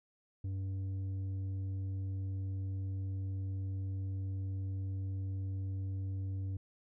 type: tone with tanh clipping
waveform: sine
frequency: 96.1 Hz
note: G2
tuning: 34 cents flat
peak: -36 dBFS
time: 0.44-6.57 s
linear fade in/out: 5 ms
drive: 6 dB
effects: none